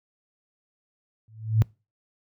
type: tone with exponential growth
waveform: sine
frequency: 110 Hz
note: A2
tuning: in tune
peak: -12 dBFS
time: 1.28-1.62 s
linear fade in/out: 0 ms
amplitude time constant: 72 ms
effects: noise-tail reverb RT60 0.3 s tail -26 dB re dry + high-pass 60 Hz 12 dB/octave